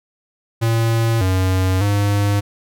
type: tone with pitch steps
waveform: square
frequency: 114.2 / 93.4 / 101.8 Hz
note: A#2 / F#2 / G#2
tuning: -35 / +17 / -34 cents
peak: -15 dBFS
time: 0.61-2.41 s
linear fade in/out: 20 ms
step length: 600 ms
effects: none